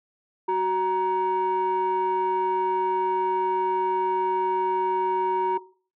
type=tone pair together; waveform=sine; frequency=373 / 940 Hz; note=F#4 / A#5; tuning=+14 / +14 cents; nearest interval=octave + major third; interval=1600 cents; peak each=-23 / -21 dBFS; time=0.48-5.58 s; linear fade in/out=10 ms; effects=noise-tail reverb RT60 0.4 s tail -18 dB re dry + tanh soft clip ceiling -18 dBFS